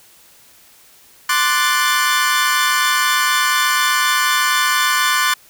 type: chord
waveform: sawtooth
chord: D dominant seventh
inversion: third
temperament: equal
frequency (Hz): 1046.5 / 1174.7 / 1480 / 1760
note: C6 / D6 / F#6 / A6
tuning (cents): 0 / 0 / 0 / 0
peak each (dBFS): -16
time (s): 1.29-5.34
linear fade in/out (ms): 5
effects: white hiss -48 dBFS RMS until 5.49 s